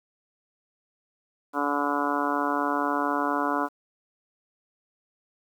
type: harmonic tone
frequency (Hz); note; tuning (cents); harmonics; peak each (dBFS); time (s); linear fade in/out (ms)
144.2; D3; -31; 2 / 3 / 4 / 5 / 6 / 7 / 8 / 9 / 10; -29 / -35 / -34 / -32 / -35 / -29 / -34 / -33 / -34; 1.53-3.69; 50
effects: 9-bit